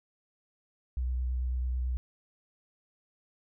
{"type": "tone with vibrato", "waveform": "sine", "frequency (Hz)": 62.6, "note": "B1", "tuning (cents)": 24, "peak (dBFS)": -28, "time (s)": [0.97, 1.97], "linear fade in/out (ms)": 0, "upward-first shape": "sine", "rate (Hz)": 9.1, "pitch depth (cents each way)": 19, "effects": []}